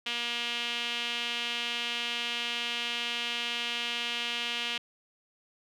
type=tone with band-pass filter; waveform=sawtooth; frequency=237.8 Hz; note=A#3; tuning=35 cents sharp; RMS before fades=-33 dBFS; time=0.06-4.78 s; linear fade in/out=5 ms; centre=3000 Hz; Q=3.5; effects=none